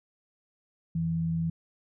sine tone pair together, 87.31 / 164.82 Hz, F2 / E3, 0 / 0 cents, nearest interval major seventh, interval 1100 cents, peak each -38 / -26 dBFS, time 0.95-1.5 s, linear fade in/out 5 ms, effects none

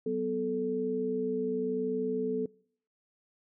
sine tone cluster, 188.2 / 249.1 / 436.1 Hz, F#3 / B3 / A4, +30 / +15 / -15 cents, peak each -38 / -34 / -30 dBFS, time 0.06-2.46 s, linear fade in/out 5 ms, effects noise-tail reverb RT60 0.6 s tail -25 dB re dry

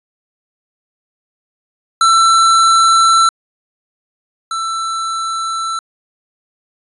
square tone pair in turn, 1338 / 1332.4 Hz, E6 / E6, +25 / +18 cents, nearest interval unison, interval 7 cents, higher first, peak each -8 / -18 dBFS, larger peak first, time 2.01-3.29 / 4.51-5.79 s, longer neither, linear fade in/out 2 ms, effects resampled to 24000 Hz

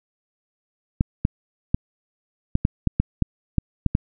clicks, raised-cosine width 5 ms, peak -5 dBFS, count 11, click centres 1.009 / 1.251 / 1.745 / 2.554 / 2.651 / 2.873 / 3 / 3.223 / 3.583 / 3.863 / 3.951 s, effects none

